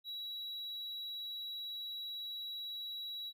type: tone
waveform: triangle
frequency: 3894 Hz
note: B7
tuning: 25 cents flat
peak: -39 dBFS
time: 0.04-3.33 s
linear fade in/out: 50 ms
effects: none